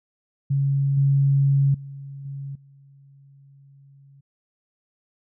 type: tone with level steps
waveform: sine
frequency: 138.59 Hz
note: C#3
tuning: in tune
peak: -18 / -15 / -34 / -30 / -48 dBFS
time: 0.5-4.21 s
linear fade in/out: 10 ms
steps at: 0.97 / 1.74 / 2.25 / 2.55 s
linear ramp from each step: 5 ms
effects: none